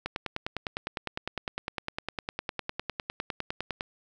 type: click train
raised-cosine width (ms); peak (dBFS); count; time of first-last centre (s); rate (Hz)
0.3; -15; 38; 0.06-3.809; 9.87
effects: none